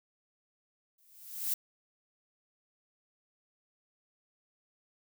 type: noise with exponential growth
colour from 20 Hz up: violet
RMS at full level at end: -29 dBFS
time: 0.98-1.54 s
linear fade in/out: 5 ms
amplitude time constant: 120 ms
effects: none